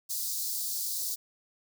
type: high-pass noise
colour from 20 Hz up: white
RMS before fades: -33 dBFS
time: 0.09-1.16 s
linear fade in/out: 20 ms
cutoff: 4100 Hz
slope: 48 dB/octave
effects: none